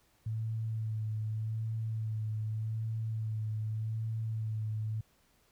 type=tone with vibrato; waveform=sine; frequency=110 Hz; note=A2; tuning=in tune; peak=-32 dBFS; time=0.26-5.01 s; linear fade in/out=5 ms; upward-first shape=sine; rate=0.84 Hz; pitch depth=26 cents each way; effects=pink hiss -69 dBFS RMS until 5.51 s